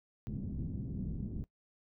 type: low-pass noise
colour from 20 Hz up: white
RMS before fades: -39 dBFS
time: 0.27-1.44 s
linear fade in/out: 0 ms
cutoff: 230 Hz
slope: 24 dB/octave
effects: noise-tail reverb RT60 0.1 s tail -18 dB re dry